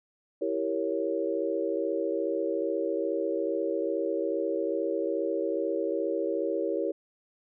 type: chord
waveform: sine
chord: E diminished seventh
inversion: none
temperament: equal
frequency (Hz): 329.6 / 392 / 466.2 / 554.4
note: E4 / G4 / Bb4 / Db5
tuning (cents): 0 / 0 / 0 / 0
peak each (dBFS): -32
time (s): 0.41-6.92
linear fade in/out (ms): 10
effects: none